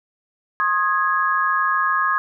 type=chord; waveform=sine; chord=Ab major; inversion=first; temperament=equal with one note detuned; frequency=1071.6 / 1244.5 / 1661.2 Hz; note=C6 / Eb6 / Ab6; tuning=+41 / 0 / 0 cents; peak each=-21 dBFS; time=0.6-2.18 s; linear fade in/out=0 ms; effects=none

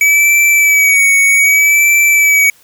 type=tone with vibrato; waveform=square; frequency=2280 Hz; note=C#7; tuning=48 cents sharp; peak=-7 dBFS; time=0.01-2.5 s; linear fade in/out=2 ms; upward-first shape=sine; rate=0.64 Hz; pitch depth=40 cents each way; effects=white hiss -47 dBFS RMS until 2.63 s

